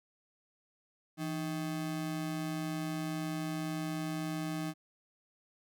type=ring-modulated tone; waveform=square; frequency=236.4 Hz; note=A#3; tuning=24 cents sharp; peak=-32 dBFS; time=1.17-4.74 s; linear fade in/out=50 ms; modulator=70.9 Hz; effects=none